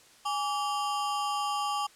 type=ring-modulated tone; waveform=square; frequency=990 Hz; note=B5; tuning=4 cents sharp; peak=-26 dBFS; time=0.25-1.87 s; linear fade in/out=10 ms; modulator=164 Hz; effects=white hiss -57 dBFS RMS until 1.95 s + low-pass 9000 Hz 12 dB/octave